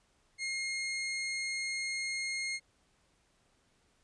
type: tone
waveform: sawtooth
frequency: 2140 Hz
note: C7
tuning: 38 cents sharp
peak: -30 dBFS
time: 0.38-2.6 s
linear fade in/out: 50 ms
effects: pink hiss -71 dBFS RMS until 4.03 s + resampled to 22050 Hz